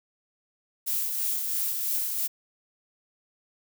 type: noise with tremolo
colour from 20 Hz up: violet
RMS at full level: -27 dBFS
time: 0.86-2.28 s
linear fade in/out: 20 ms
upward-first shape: sine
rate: 3 Hz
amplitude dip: 35%
effects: none